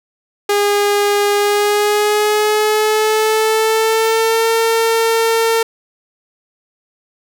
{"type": "tone with pitch glide", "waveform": "sawtooth", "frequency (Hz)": [408.8, 453.6], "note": ["G#4", "A#4"], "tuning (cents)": [-27, -47], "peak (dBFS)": -8, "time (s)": [0.49, 5.63], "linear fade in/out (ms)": 5, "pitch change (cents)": 180, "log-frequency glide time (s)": [1.35, 4.5], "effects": []}